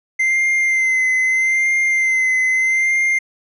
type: tone with vibrato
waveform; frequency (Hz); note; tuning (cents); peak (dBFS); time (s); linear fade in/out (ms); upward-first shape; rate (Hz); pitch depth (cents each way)
triangle; 2076; C7; -14; -12; 0.19-3.19; 10; sine; 0.79; 29
effects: resampled to 24000 Hz